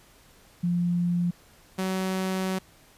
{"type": "tone pair in turn", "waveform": ["sine", "sawtooth"], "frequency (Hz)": [174.61, 188.22], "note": ["F3", "F#3"], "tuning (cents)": [0, 30], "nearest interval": "minor second", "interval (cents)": 130, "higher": "second", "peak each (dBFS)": -22, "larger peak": "neither", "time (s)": [[0.63, 1.31], [1.78, 2.59]], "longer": "second", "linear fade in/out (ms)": 10, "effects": ["pink hiss -56 dBFS RMS until 2.97 s", "resampled to 32000 Hz"]}